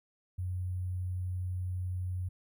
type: tone with sample-and-hold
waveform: sine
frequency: 91.2 Hz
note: F#2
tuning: 24 cents flat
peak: -32 dBFS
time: 0.38-2.29 s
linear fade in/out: 10 ms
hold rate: 11025 Hz
effects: none